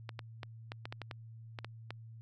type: clicks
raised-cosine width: 0.3 ms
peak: -25 dBFS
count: 11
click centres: 0.092 / 0.192 / 0.432 / 0.719 / 0.855 / 0.925 / 1.017 / 1.112 / 1.588 / 1.646 / 1.906 s
effects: added 113 Hz sine -48 dBFS peak until 2.21 s

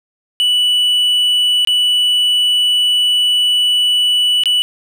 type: tone with dropouts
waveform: triangle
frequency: 2960 Hz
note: F#7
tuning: in tune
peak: -9 dBFS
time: 0.4-4.62 s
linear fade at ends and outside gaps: 0 ms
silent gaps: 1.649-1.673 / 4.436-4.457 s
effects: none

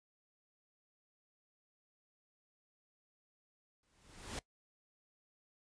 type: noise with exponential growth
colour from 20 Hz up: pink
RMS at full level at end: -40 dBFS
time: 3.83-4.39 s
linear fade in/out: 1 ms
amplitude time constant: 120 ms
effects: noise-tail reverb RT60 0.1 s tail -21 dB re dry + resampled to 22050 Hz

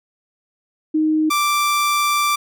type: tone pair in turn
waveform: sine / sawtooth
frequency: 311.1 / 1174.6 Hz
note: D#4 / D6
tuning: 0 / 0 cents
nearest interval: octave + major seventh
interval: 2300 cents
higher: second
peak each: -14 / -12 dBFS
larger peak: second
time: 0.94-1.3 / 1.3-2.36 s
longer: second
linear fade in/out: 10 ms
effects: none

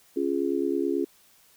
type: chord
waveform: sine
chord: Db major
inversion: none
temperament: just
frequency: 277.2 / 346.5 / 415.8 Hz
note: Db4 / F4 / Ab4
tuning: 0 / -14 / +2 cents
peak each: -28 / -27 / -29 dBFS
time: 0.16-1.05 s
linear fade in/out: 10 ms
effects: white hiss -59 dBFS RMS until 1.56 s

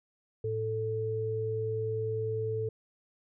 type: tone pair together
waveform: sine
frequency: 110 / 440 Hz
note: A2 / A4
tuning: 0 / 0 cents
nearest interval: 2 octaves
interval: 2400 cents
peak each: -34 / -31 dBFS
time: 0.44-2.69 s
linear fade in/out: 5 ms
effects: none

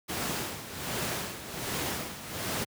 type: noise with tremolo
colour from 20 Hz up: pink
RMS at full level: -31 dBFS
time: 0.08-2.65 s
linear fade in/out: 20 ms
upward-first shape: sine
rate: 1.3 Hz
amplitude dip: 70%
effects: high-pass 100 Hz 12 dB/octave

